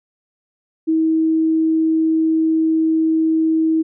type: tone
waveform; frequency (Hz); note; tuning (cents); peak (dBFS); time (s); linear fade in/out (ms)
sine; 320.3; E4; -50; -13; 0.87-3.83; 20
effects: none